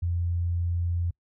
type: tone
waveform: sine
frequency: 86.4 Hz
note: F2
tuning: 18 cents flat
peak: -24 dBFS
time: 0.02-1.11 s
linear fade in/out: 10 ms
effects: noise-tail reverb RT60 0.1 s tail -26 dB re dry